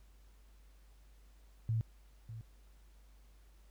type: tone with echo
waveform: sine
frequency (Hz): 112.2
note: A2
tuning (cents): +34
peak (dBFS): -30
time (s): 1.69-1.81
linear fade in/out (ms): 0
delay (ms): 600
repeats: 1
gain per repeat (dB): -13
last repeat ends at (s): 2.41
effects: added 50 Hz sine -58 dBFS peak until 3.7 s + pink hiss -71 dBFS RMS until 3.7 s